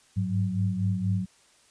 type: tone cluster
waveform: sine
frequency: 99.9 / 104.1 / 184.4 Hz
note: G2 / G#2 / F#3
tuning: +33 / +5 / -6 cents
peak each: -29 / -28 / -28 dBFS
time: 0.16-1.26 s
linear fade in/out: 20 ms
effects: white hiss -60 dBFS RMS until 1.7 s + resampled to 22050 Hz